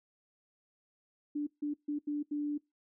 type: tone bursts at uneven times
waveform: sine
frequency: 293.7 Hz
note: D4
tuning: in tune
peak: -31 dBFS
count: 5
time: 1.35-1.47 / 1.62-1.74 / 1.88-1.99 / 2.07-2.23 / 2.31-2.58 s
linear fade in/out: 10 ms
effects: noise-tail reverb RT60 0.2 s tail -23 dB re dry